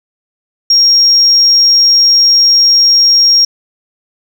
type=tone; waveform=sine; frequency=5580 Hz; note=F8; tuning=2 cents flat; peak=-3 dBFS; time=0.7-3.45 s; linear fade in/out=5 ms; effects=tanh soft clip ceiling 0 dBFS